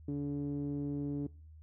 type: tone with low-pass filter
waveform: sawtooth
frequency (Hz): 143.4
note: D3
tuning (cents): -41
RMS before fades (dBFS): -36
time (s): 0.08-1.27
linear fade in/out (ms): 5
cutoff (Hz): 330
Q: 4.6
effects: noise-tail reverb RT60 0.4 s tail -23 dB re dry + added 78 Hz sine -51 dBFS peak until 1.62 s